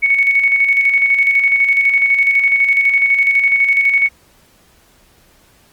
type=tone with tremolo; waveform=sine; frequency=2221 Hz; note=C#7; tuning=3 cents sharp; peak=-8 dBFS; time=0.02-4.09 s; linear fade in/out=20 ms; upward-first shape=square; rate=12 Hz; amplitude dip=45%; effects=pink hiss -51 dBFS RMS until 5.72 s + Opus 32 kbps